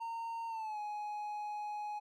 triangle tone with pitch glide, 918 to 837 Hz, A#5 to G#5, -27 to +13 cents, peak -36 dBFS, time 0-2 s, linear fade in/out 20 ms, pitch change -160 cents, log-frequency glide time 0.48-0.79 s, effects none

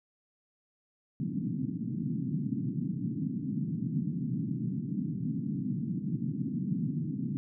pink band-pass noise, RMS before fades -33 dBFS, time 1.2-7.37 s, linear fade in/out 0 ms, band 130 to 280 Hz, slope 48 dB/octave, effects none

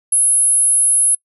sine tone, 10610 Hz, E9, 10 cents sharp, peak -10 dBFS, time 0.12-1.15 s, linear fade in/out 5 ms, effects noise-tail reverb RT60 0.1 s tail -26 dB re dry

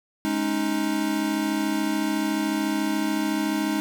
square chord, Ab suspended fourth, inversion none, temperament equal with one note detuned, 210.2 / 277.2 / 311.1 Hz, Ab3 / Db4 / Eb4, +21 / 0 / 0 cents, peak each -29 / -30 / -26 dBFS, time 0.25-3.8 s, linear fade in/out 0 ms, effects none

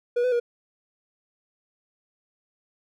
triangle tone with pitch steps, 483.4 / 502 / 477 Hz, B4 / B4 / A#4, -37 / +28 / +40 cents, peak -18 dBFS, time 0.16-0.4 s, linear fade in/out 10 ms, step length 80 ms, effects none

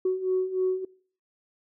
sine beating tone pair, 370 / 373.3 Hz, F#4 / F#4, 0 / +15 cents, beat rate 3.3 Hz, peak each -28 / -24 dBFS, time 0.05-0.85 s, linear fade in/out 5 ms, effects noise-tail reverb RT60 0.5 s tail -23 dB re dry + tanh soft clip ceiling -17 dBFS

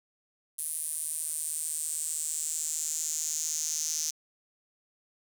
sawtooth tone with high-pass filter sweep, 155.56 Hz, D#3, in tune, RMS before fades -33 dBFS, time 0.58-4.11 s, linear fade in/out 10 ms, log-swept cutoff 10000 to 6100 Hz, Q 6.1, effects 9-bit

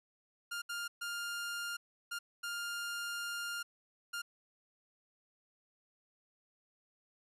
sawtooth tone bursts at uneven times, 1404 Hz, F6, 9 cents sharp, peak -34 dBFS, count 6, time 0.51-0.62 / 0.69-0.88 / 1.01-1.77 / 2.11-2.19 / 2.43-3.63 / 4.13-4.22 s, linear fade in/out 10 ms, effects resampled to 32000 Hz

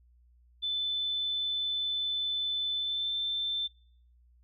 sine tone with pitch glide, 3515 to 3550 Hz, A7 to A7, -2 to +15 cents, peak -29 dBFS, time 0.62-3.68 s, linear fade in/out 20 ms, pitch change +17 cents, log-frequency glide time 2.76-3.14 s, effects noise-tail reverb RT60 0.6 s tail -25 dB re dry + added 60 Hz sine -59 dBFS peak until 4.43 s

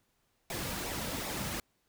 pink noise with flanger, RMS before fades -37 dBFS, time 0.5-1.6 s, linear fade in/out 2 ms, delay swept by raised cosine 0.64 to 2.84 ms, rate 2.6 Hz, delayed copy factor -0.5, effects pink hiss -75 dBFS RMS until 1.88 s

